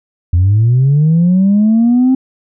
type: linear sweep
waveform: sine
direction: up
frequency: 83.4 to 264.1 Hz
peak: -5 dBFS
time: 0.33-2.15 s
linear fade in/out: 5 ms
effects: tanh soft clip ceiling -4 dBFS